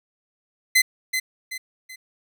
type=tone with echo; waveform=sawtooth; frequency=2043 Hz; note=C7; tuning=42 cents flat; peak=-10 dBFS; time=0.75-0.82 s; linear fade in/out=10 ms; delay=380 ms; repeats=3; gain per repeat=-8 dB; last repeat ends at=1.96 s; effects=none